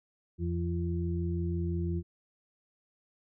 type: harmonic tone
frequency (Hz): 85.9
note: F2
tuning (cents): -28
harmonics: 1 / 2 / 4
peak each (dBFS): -31 / -34 / -37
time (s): 0.38-2.03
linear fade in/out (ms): 50
effects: none